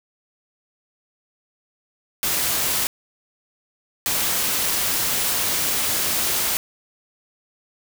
white noise bursts at uneven times, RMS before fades -22 dBFS, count 2, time 2.23-2.87 / 4.06-6.57 s, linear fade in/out 0 ms, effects none

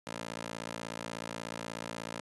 15% pulse tone with high-pass filter, 56.5 Hz, A1, 47 cents sharp, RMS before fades -41 dBFS, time 0.07-2.21 s, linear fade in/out 0 ms, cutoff 300 Hz, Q 0.54, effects resampled to 24000 Hz

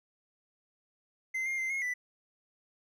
triangle tone with pitch steps, 2069 / 2121 / 2079 / 2157 / 1983 Hz, C7 / C7 / C7 / C#7 / B6, -20 / +23 / -12 / -48 / +7 cents, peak -29 dBFS, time 1.34-1.94 s, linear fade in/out 10 ms, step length 120 ms, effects none

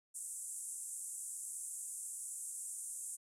pink band-pass noise, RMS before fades -45 dBFS, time 0.14-3.17 s, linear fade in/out 20 ms, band 7800 to 10000 Hz, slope 48 dB/octave, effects none

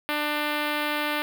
5% pulse tone with notch filter, 297.8 Hz, D4, 24 cents sharp, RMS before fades -27 dBFS, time 0.09-1.22 s, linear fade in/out 0 ms, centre 7500 Hz, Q 0.54, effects 8-bit

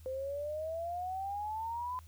sine exponential sweep, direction up, 514 to 1019 Hz, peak -35 dBFS, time 0.06-1.99 s, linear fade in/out 0 ms, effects added 80 Hz sine -51 dBFS peak until 2.07 s + white hiss -65 dBFS RMS until 2.07 s

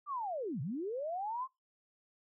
sine linear two-way sweep, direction down then up, 1212 to 116.5 to 1079 Hz, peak -35 dBFS, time 0.06-1.48 s, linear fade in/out 50 ms, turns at 0.61 s, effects noise-tail reverb RT60 0.2 s tail -22 dB re dry

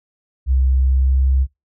sine tone with pitch glide, 65.3 to 66.25 Hz, C2 to C2, -3 to +22 cents, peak -12 dBFS, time 0.46-1.47 s, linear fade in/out 50 ms, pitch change +25 cents, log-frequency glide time 0.72-1.3 s, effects noise-tail reverb RT60 0.2 s tail -24 dB re dry

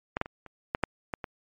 clicks, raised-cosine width 0.5 ms, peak -13 / -12 / -24 / -30 / -11 / -9 / -16 / -19 dBFS, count 8, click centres 0.169 / 0.214 / 0.259 / 0.463 / 0.749 / 0.837 / 1.138 / 1.242 s, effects MP3 48 kbps

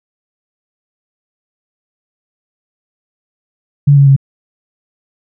sine tone with pitch steps, 142.8 / 139.78 / 136.82 Hz, D3 / C#3 / C#3, -48 / +15 / -22 cents, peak -3 dBFS, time 3.87-4.164 s, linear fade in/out 10 ms, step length 98 ms, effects none

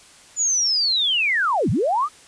sine linear two-way sweep, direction down then up, 7040 to 87.31 to 1285 Hz, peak -17 dBFS, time 0.36-2.09 s, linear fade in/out 50 ms, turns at 1.7 s, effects white hiss -48 dBFS RMS until 2.27 s + resampled to 22050 Hz

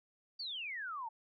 sine exponential sweep, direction down, 4720 to 864 Hz, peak -39 dBFS, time 0.39-1.09 s, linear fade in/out 10 ms, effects none

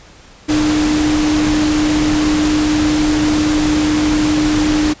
sine tone in noise, 303.4 Hz, D#4, 44 cents flat, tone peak -12 dBFS, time 0.48-4.94 s, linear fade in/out 20 ms, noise pink, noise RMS -20 dBFS, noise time 0.48-4.94 s, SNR +5 dB, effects pink hiss -42 dBFS RMS until 5 s + resampled to 16000 Hz

